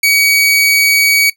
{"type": "tone", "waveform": "sawtooth", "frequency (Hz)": 2260, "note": "C#7", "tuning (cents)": 33, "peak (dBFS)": -5, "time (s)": [0.03, 1.3], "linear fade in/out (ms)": 5, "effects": ["noise-tail reverb RT60 0.1 s tail -17 dB re dry"]}